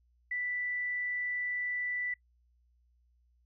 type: tone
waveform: sine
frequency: 1975.5 Hz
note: B6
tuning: in tune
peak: -32 dBFS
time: 0.31-2.14 s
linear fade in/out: 5 ms
effects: noise-tail reverb RT60 0.1 s tail -22 dB re dry + added 60 Hz sine -66 dBFS peak until 3.45 s